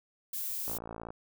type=noise; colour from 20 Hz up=violet; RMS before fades=-36 dBFS; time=0.33-0.78 s; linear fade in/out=5 ms
type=click train; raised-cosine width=1 ms; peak=-27 dBFS; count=25; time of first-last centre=0.68-1.105 s; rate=56.5 Hz
effects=none